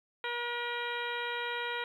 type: harmonic tone with a mistuned harmonic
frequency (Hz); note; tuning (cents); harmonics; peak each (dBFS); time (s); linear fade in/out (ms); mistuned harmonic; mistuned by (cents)
478.6; A#4; +46; 1 / 2 / 3 / 4 / 5 / 6 / 7 / 8; -40 / -39 / -39 / -40 / -42 / -48 / -45 / -45; 0.24-1.84; 2; 7; -62
effects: 11-bit